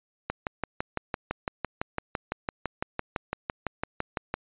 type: click train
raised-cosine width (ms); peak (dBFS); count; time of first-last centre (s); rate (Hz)
0.5; -13; 25; 0.3-4.34; 5.94
effects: resampled to 8000 Hz